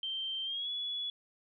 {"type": "tone with pitch glide", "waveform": "sine", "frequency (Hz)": [3136, 3400], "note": ["G7", "G#7"], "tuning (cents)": [0, 40], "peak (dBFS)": -34, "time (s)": [0.03, 1.1], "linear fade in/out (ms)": 2, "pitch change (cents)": 140, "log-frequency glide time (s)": [0.44, 0.69], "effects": []}